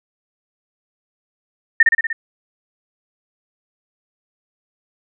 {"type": "tone with echo", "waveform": "sine", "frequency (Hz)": 1819, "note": "A#6", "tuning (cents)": -43, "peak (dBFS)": -5, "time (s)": [1.8, 1.83], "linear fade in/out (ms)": 5, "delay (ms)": 60, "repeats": 5, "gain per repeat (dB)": -3, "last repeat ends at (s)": 2.13, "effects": []}